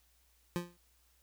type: tone with exponential decay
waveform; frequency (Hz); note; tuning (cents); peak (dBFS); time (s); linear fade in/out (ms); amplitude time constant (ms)
25% pulse; 174.61; F3; 0; -26; 0.56-0.77; 0; 44
effects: added 60 Hz sine -70 dBFS peak until 1.22 s + white hiss -71 dBFS RMS until 1.22 s